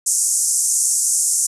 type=band-pass noise; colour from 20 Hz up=white; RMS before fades=-18 dBFS; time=0.06-1.47 s; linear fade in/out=10 ms; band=6100 to 10000 Hz; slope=48 dB/octave; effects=resampled to 32000 Hz